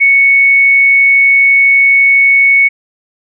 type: tone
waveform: sine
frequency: 2217 Hz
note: C#7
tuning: in tune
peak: -4 dBFS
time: 0-2.69 s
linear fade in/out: 20 ms
effects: none